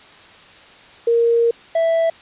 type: tone pair in turn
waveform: sine / triangle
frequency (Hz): 466.2 / 659.3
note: A#4 / E5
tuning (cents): 0 / 0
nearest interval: tritone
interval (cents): 600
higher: second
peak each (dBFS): -12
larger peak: neither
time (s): 1.07-1.51 / 1.75-2.1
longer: first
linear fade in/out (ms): 5
effects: white hiss -44 dBFS RMS until 2.21 s + resampled to 8000 Hz